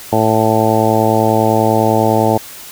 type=harmonic tone; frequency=110 Hz; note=A2; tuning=in tune; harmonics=1 / 2 / 3 / 4 / 5 / 6 / 7 / 8; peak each=-18 / -18 / -18 / -18 / -18 / -18 / -18 / -18 dBFS; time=0.12-2.38 s; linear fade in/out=10 ms; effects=white hiss -33 dBFS RMS until 2.71 s